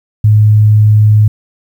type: tone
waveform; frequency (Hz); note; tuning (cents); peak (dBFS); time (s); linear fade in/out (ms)
sine; 106.5; G#2; +44; -3; 0.24-1.28; 5
effects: 7-bit